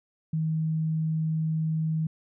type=tone; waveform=sine; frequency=158.7 Hz; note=D#3; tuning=35 cents sharp; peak=-24 dBFS; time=0.33-2.07 s; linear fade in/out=5 ms; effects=none